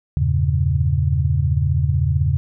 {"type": "chord", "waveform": "sine", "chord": "E diminished seventh", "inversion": "none", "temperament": "equal", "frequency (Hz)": [82.41, 98, 116.54, 138.59], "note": ["E2", "G2", "Bb2", "Db3"], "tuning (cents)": [0, 0, 0, 0], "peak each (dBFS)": [-19, -23, -24, -19], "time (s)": [0.17, 2.37], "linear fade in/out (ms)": 0, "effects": []}